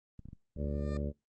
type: clicks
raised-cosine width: 5 ms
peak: -35 dBFS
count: 8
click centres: 0.193 / 0.256 / 0.287 / 0.331 / 0.564 / 0.647 / 0.698 / 0.758 s
type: harmonic tone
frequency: 72.2 Hz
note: D2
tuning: 29 cents flat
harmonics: 1 / 2 / 3 / 4 / 5 / 6 / 7 / 8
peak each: -35 / -39 / -39 / -46 / -46 / -46 / -48 / -44 dBFS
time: 0.56-1.13 s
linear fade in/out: 50 ms
type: tone with exponential growth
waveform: 20% pulse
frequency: 599 Hz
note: D5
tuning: 34 cents sharp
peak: -38 dBFS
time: 0.57-0.97 s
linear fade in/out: 2 ms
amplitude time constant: 86 ms
effects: noise-tail reverb RT60 0.2 s tail -25 dB re dry + Opus 24 kbps